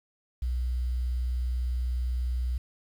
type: tone with quantisation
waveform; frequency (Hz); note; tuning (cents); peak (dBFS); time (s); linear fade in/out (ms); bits
sine; 61.74; B1; 0; -26; 0.42-2.58; 5; 9
effects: none